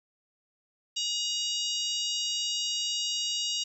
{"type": "harmonic tone with a mistuned harmonic", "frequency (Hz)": 944, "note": "A#5", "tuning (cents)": 22, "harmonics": [3, 4, 5, 6, 7, 8], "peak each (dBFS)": [-32, -34, -36, -38, -39, -40], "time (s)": [0.96, 3.64], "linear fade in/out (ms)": 10, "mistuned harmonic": 3, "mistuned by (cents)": 28, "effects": ["10-bit"]}